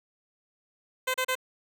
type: tone bursts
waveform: 10% pulse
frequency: 514 Hz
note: C5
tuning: 31 cents flat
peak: -17 dBFS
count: 3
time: 1.07-1.354 s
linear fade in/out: 10 ms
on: 72 ms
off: 34 ms
effects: none